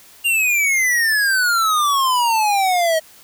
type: exponential sweep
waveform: square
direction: down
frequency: 2820 to 629 Hz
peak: -15 dBFS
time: 0.24-3 s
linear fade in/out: 20 ms
effects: white hiss -46 dBFS RMS until 3.23 s